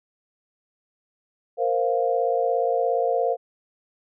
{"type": "chord", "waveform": "sine", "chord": "Bb suspended second", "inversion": "none", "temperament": "equal", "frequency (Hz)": [466.2, 523.3, 698.5], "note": ["Bb4", "C5", "F5"], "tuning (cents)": [0, 0, 0], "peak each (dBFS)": -24, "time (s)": [1.57, 3.37], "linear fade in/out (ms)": 50, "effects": []}